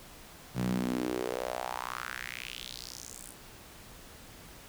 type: tone with high-pass filter sweep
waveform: sawtooth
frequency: 62 Hz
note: B1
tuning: 7 cents sharp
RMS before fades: -36 dBFS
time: 0.54-3.35 s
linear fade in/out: 50 ms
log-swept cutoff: 140 to 10000 Hz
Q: 3.7
effects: pink hiss -51 dBFS RMS until 4.68 s